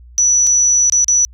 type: tone with dropouts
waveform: sine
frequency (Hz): 5920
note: F#8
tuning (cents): 0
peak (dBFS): -9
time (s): 0.18-1.25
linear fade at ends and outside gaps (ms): 0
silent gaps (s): 0.468-0.471 / 0.898-0.923 / 1.044-1.082
effects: added 60 Hz sine -37 dBFS peak until 1.33 s